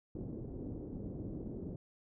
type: low-pass noise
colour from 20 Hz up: white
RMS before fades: -43 dBFS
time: 0.15-1.76 s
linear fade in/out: 2 ms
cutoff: 370 Hz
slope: 24 dB/octave
effects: none